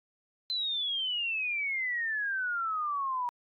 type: exponential sweep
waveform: sine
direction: down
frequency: 4079 to 960 Hz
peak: -29 dBFS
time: 0.5-3.29 s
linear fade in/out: 0 ms
effects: AAC 48 kbps